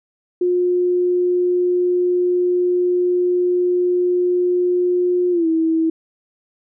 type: tone with pitch glide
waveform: sine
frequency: 357.6 to 324.2 Hz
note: F4 to E4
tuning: +41 to -29 cents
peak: -14 dBFS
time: 0.41-5.9 s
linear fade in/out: 5 ms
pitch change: -170 cents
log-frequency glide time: 5.31-5.47 s
effects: none